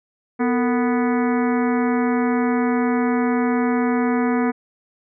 harmonic tone with a mistuned harmonic, 246.9 Hz, B3, in tune, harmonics 1 / 2 / 3 / 4 / 5 / 6 / 7 / 8 / 9, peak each -18 / -24 / -28 / -30 / -32 / -34 / -35 / -36 / -37 dBFS, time 0.39-4.52 s, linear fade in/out 20 ms, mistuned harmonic 2, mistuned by -140 cents, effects none

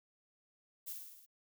violet noise with echo, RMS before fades -43 dBFS, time 0.86-0.94 s, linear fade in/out 20 ms, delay 54 ms, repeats 6, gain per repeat -3 dB, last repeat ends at 1.264 s, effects none

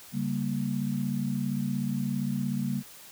sine chord, G diminished, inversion second, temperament equal with one note detuned, 140.2 / 196 / 233.1 Hz, Db3 / G3 / Bb3, +20 / 0 / 0 cents, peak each -32 / -31 / -31 dBFS, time 0.12-2.83 s, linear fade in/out 50 ms, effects white hiss -49 dBFS RMS until 3.11 s

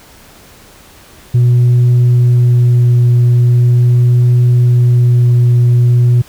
sine tone with vibrato, 121.9 Hz, B2, 22 cents flat, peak -3 dBFS, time 1.34-6.22 s, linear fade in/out 10 ms, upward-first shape triangle, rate 0.41 Hz, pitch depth 10 cents each way, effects tanh soft clip ceiling -4 dBFS + pink hiss -40 dBFS RMS until 6.28 s

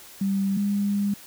sine tone pair in turn, 196 / 202.1 Hz, G3 / G#3, 0 / -47 cents, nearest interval minor second, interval 53 cents, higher second, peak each -21 dBFS, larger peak neither, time 0.21-0.57 / 0.57-1.14 s, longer second, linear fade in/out 5 ms, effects white hiss -46 dBFS RMS until 1.26 s

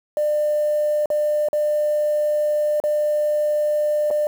sine tone with dropouts, 599 Hz, D5, 34 cents sharp, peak -16 dBFS, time 0.17-4.27 s, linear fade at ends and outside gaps 1 ms, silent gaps 1.058-1.102 / 1.486-1.53 / 2.801-2.838 / 4.104-4.11 s, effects tanh soft clip ceiling -13 dBFS + 7-bit

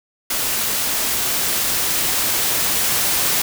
white noise with level ramp, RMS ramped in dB -21 to -18 dBFS, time 0.3-3.42 s, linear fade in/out 5 ms, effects none

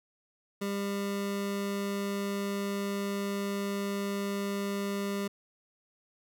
25% pulse tone, 200 Hz, G3, 35 cents sharp, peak -27 dBFS, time 0.61-5.28 s, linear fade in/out 10 ms, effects none

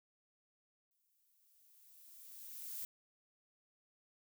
violet noise with exponential growth, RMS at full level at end -43 dBFS, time 0.91-2.85 s, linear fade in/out 1 ms, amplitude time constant 420 ms, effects none

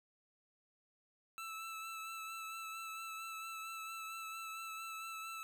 25% pulse tone with vibrato, 1320 Hz, E6, 2 cents sharp, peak -40 dBFS, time 1.38-5.43 s, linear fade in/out 0 ms, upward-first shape sine, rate 4.4 Hz, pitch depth 19 cents each way, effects none

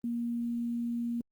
sine tone with quantisation, 236.1 Hz, A#3, 22 cents sharp, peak -30 dBFS, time 0.04-1.21 s, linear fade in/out 2 ms, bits 10, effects Opus 24 kbps

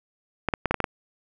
clicks, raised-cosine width 0.5 ms, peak -8 dBFS, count 7, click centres 0.487 / 0.538 / 0.657 / 0.71 / 0.743 / 0.803 / 0.842 s, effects none

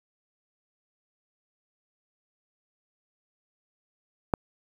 click, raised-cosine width 1 ms, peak -8 dBFS, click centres 4.338 s, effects 7-bit

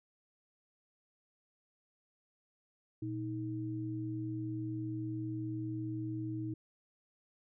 sine tone pair together, 118.52 / 316.4 Hz, A#2 / D#4, +29 / +29 cents, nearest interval octave + perfect fourth, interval 1700 cents, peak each -39 / -38 dBFS, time 3.02-6.54 s, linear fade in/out 5 ms, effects none

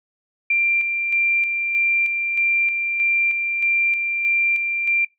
sine tone with tremolo, 2371 Hz, D7, 16 cents sharp, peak -15 dBFS, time 0.5-5.05 s, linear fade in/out 5 ms, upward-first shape square, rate 1.6 Hz, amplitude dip 40%, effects noise-tail reverb RT60 0.2 s tail -25 dB re dry

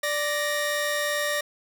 sawtooth tone pair together, 587.3 / 1864.7 Hz, D5 / A#6, 0 / 0 cents, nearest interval octave + minor sixth, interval 2000 cents, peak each -23 / -24 dBFS, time 0.03-1.41 s, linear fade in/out 5 ms, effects none

